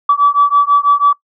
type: beating tone pair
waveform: sine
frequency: 1147 / 1153.1 Hz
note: D6 / D6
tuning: -41 / -32 cents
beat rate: 6.1 Hz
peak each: -10 dBFS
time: 0.09-1.13 s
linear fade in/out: 5 ms
effects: noise-tail reverb RT60 0.1 s tail -23 dB re dry + tanh soft clip ceiling 0 dBFS